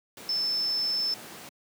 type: tone in noise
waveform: sine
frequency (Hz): 5274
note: E8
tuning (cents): 0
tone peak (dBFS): -25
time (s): 0.29-1.14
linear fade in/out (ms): 2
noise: pink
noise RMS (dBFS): -43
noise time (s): 0.17-1.49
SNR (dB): +15
effects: high-pass 200 Hz 12 dB/octave